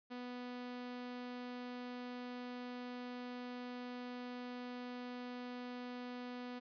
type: tone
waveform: sawtooth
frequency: 246.9 Hz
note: B3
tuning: in tune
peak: -40 dBFS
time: 0.1-6.6 s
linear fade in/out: 20 ms
effects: resampled to 11025 Hz